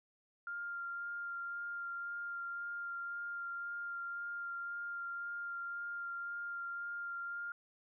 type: tone with vibrato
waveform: sine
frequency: 1396.9 Hz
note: F6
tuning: in tune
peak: -39 dBFS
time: 0.47-7.52 s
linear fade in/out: 2 ms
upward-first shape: sine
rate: 1.9 Hz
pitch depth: 11 cents each way
effects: none